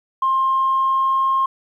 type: tone with pitch glide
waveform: sine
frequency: 1060 to 1068 Hz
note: C6 to C6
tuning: +22 to +35 cents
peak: -14 dBFS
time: 0.22-1.46 s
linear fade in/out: 5 ms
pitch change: +13 cents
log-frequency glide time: 0.37-1.26 s
effects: tanh soft clip ceiling -10 dBFS + 9-bit